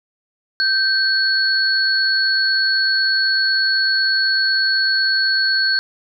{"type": "tone pair together", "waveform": "sine", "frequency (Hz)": [1558, 4384], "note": ["G6", "C#8"], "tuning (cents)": [-11, -20], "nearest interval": "octave + tritone", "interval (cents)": 1791, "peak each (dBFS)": -17, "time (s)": [0.6, 5.79], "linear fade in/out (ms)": 0, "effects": []}